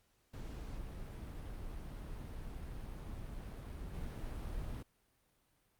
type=noise with level steps; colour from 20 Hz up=brown; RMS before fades=-45 / -42 dBFS; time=0.33-4.83 s; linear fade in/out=10 ms; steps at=3.93 s; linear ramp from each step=20 ms; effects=pink hiss -75 dBFS RMS until 5.79 s + Opus 48 kbps